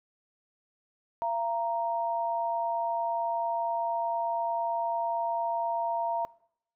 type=tone pair together; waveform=sine; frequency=681 / 932.3 Hz; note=F5 / A#5; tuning=-44 / 0 cents; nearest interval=perfect fourth; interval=544 cents; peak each=-31 / -29 dBFS; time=1.22-6.25 s; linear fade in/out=0 ms; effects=noise-tail reverb RT60 0.7 s tail -22 dB re dry